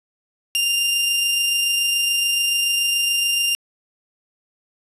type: tone with amplitude modulation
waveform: sawtooth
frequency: 2794 Hz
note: F7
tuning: in tune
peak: -13 dBFS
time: 0.55-3.55 s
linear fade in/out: 0 ms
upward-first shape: sine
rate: 27 Hz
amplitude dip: 25%
effects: resampled to 32000 Hz + 8-bit